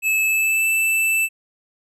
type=tone with pitch glide; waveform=square; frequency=2605 to 2647 Hz; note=E7 to E7; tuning=-21 to +7 cents; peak=-17 dBFS; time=0.02-1.29 s; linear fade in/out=50 ms; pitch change=+28 cents; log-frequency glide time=0.25-0.67 s; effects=none